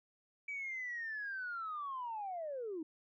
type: linear sweep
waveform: sine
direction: down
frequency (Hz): 2303 to 301.6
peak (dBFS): -38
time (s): 0.48-2.83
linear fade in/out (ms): 5
effects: tanh soft clip ceiling -34 dBFS